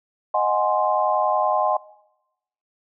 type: chord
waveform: sine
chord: Ab dominant seventh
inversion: second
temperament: equal with one note detuned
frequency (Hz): 620.1 / 740 / 830.6 / 1046.5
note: Eb5 / Gb5 / Ab5 / C6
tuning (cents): -6 / 0 / 0 / 0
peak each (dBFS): -23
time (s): 0.34-1.77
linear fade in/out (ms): 5
effects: noise-tail reverb RT60 0.9 s tail -21 dB re dry